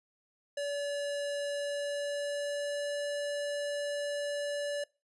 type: tone with pitch glide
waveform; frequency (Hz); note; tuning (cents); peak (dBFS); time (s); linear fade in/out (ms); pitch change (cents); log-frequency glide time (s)
square; 573 to 578; D5 to D5; -43 to -28; -33; 0.57-4.84; 5; +15; 1.46-3.01
effects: noise-tail reverb RT60 0.3 s tail -23 dB re dry + resampled to 24000 Hz